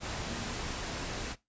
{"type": "tone in noise", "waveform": "sine", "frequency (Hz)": 233.1, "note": "A#3", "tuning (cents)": 0, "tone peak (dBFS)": -43, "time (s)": [0.27, 0.53], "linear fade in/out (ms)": 50, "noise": "pink", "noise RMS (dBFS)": -37, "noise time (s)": [0, 1.36], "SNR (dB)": -9, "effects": ["noise-tail reverb RT60 0.2 s tail -19 dB re dry", "resampled to 16000 Hz"]}